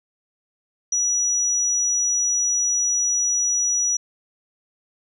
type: tone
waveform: sine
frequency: 5850 Hz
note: F#8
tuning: 21 cents flat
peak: -18 dBFS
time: 0.92-3.97 s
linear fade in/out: 5 ms
effects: 9-bit